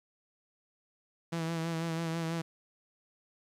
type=tone with vibrato; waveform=sawtooth; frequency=164.81 Hz; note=E3; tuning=in tune; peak=-28 dBFS; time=1.32-2.42 s; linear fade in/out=10 ms; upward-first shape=sine; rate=6.1 Hz; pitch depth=33 cents each way; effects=low-pass 9000 Hz 12 dB/octave + 11-bit